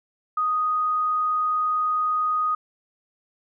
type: tone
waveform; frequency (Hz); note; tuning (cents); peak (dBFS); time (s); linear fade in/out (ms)
sine; 1244.5; D#6; 0; -20; 0.37-2.55; 5
effects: none